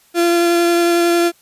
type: tone with vibrato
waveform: 35% pulse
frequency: 343.1 Hz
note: F4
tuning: 31 cents flat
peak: -10 dBFS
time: 0.14-1.32 s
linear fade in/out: 50 ms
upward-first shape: sine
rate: 11 Hz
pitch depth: 9 cents each way
effects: white hiss -53 dBFS RMS until 1.41 s + resampled to 32000 Hz